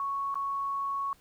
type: tone with dropouts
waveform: sine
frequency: 1108.7 Hz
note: C#6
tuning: in tune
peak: -29 dBFS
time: 0-1.13 s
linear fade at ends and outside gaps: 1 ms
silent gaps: 0.343-0.355 s
effects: pink hiss -62 dBFS RMS until 1.2 s

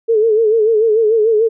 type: tone with vibrato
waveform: sine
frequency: 440.2 Hz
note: A4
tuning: 1 cent sharp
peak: -9 dBFS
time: 0.08-1.49 s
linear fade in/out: 20 ms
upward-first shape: sine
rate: 6.8 Hz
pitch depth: 82 cents each way
effects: none

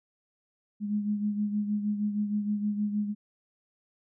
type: beating tone pair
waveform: sine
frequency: 207.2 / 213.6 Hz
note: G#3 / G#3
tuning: -4 / +49 cents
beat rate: 6.4 Hz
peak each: -27 / -35 dBFS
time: 0.8-3.15 s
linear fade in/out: 50 ms
effects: none

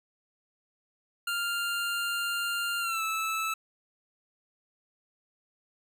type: tone with pitch glide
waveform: 25% pulse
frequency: 1396.9 to 1310.9 Hz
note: F6 to E6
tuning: 0 to -10 cents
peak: -25 dBFS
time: 1.27-3.54 s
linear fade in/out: 5 ms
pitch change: -110 cents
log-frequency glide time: 2.8-3.02 s
effects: none

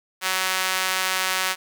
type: tone with high-pass filter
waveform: sawtooth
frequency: 187.2 Hz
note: F#3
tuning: 20 cents sharp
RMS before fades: -24 dBFS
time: 0.21-1.56 s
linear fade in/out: 50 ms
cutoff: 1400 Hz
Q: 0.81
effects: none

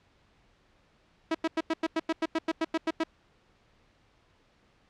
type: tone bursts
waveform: sawtooth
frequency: 323.8 Hz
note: E4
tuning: 31 cents flat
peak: -21 dBFS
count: 14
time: 1.31-3.037 s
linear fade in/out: 5 ms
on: 37 ms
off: 93 ms
effects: pink hiss -65 dBFS RMS until 4.89 s + low-pass 4000 Hz 12 dB/octave

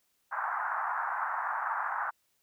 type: band-pass noise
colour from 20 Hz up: pink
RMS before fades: -33 dBFS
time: 0.31-2.11 s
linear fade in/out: 20 ms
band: 800 to 1600 Hz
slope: 48 dB/octave
effects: white hiss -74 dBFS RMS until 2.42 s

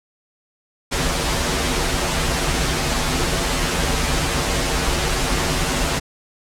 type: noise with comb filter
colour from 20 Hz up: pink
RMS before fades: -20 dBFS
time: 0.91-6 s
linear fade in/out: 20 ms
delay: 9.7 ms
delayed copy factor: -1
effects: low-pass 9000 Hz 12 dB/octave

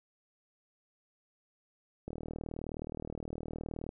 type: click train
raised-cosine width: 2 ms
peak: -26 dBFS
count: 72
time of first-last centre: 2.08-3.891 s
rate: 39.2 Hz
effects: none

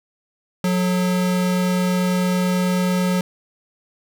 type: tone pair together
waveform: square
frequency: 181.89 / 434.1 Hz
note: F#3 / A4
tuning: -29 / -23 cents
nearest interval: octave + minor third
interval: 1506 cents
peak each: -18 / -30 dBFS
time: 0.64-3.21 s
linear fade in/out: 2 ms
effects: none

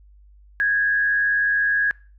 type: tone with frequency modulation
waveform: sine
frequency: 1653 Hz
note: G#6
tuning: 9 cents flat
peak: -17 dBFS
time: 0.6-1.91 s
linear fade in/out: 0 ms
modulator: 98.7 Hz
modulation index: 0.5
effects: noise-tail reverb RT60 0.4 s tail -23 dB re dry + added 50 Hz sine -47 dBFS peak until 2.18 s

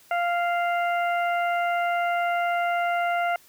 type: harmonic tone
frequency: 696 Hz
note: F5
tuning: 6 cents flat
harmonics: 1 / 2 / 3 / 4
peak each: -23 / -29 / -32 / -39 dBFS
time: 0.11-3.36 s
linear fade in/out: 2 ms
effects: white hiss -55 dBFS RMS until 3.48 s

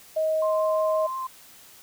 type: tone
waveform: sine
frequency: 630 Hz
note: D#5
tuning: 21 cents sharp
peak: -21 dBFS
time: 0.16-1.07 s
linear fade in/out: 10 ms
type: tone with vibrato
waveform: sine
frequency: 1046.5 Hz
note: C6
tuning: in tune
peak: -28 dBFS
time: 0.42-1.27 s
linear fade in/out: 5 ms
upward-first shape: sine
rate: 5.7 Hz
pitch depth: 13 cents each way
effects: white hiss -50 dBFS RMS until 1.82 s

